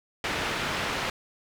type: low-pass noise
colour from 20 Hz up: white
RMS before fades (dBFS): -30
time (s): 0.24-1.1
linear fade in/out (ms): 2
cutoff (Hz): 2500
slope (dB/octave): 12
effects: none